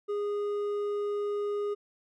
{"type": "tone with hard clipping", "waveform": "sine", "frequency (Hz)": 411.3, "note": "G#4", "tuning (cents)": -17, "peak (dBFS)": -30, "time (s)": [0.08, 1.75], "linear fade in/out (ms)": 20, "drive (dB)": 5, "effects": []}